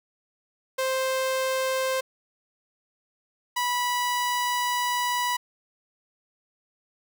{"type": "tone pair in turn", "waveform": "sawtooth", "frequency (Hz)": [524, 980.4], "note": ["C5", "B5"], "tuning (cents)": [2, -13], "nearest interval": "major seventh", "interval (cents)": 1085, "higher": "second", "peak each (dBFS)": -20, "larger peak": "neither", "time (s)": [[0.78, 2.01], [3.56, 5.37]], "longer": "second", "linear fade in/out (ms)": 10, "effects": []}